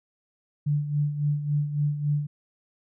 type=tone with tremolo; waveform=sine; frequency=146.83 Hz; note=D3; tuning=in tune; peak=-20 dBFS; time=0.66-2.27 s; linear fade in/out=10 ms; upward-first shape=sine; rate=3.6 Hz; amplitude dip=65%; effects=none